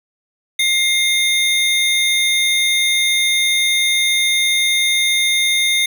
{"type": "tone pair together", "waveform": "square", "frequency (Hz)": [2115, 3646], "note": ["C7", "A#7"], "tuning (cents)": [18, -39], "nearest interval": "major sixth", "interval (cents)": 943, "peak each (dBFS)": -17, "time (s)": [0.59, 5.86], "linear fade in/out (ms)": 5, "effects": []}